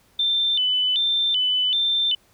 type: tone with vibrato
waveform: sine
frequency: 3274 Hz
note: G#7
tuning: 25 cents flat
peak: -18 dBFS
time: 0.19-2.15 s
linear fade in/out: 5 ms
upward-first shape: square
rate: 1.3 Hz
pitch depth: 150 cents each way
effects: pink hiss -59 dBFS RMS until 2.33 s